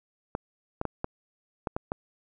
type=clicks; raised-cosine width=1 ms; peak=-15 dBFS; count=7; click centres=0.351 / 0.814 / 0.853 / 1.044 / 1.672 / 1.765 / 1.919 s; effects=none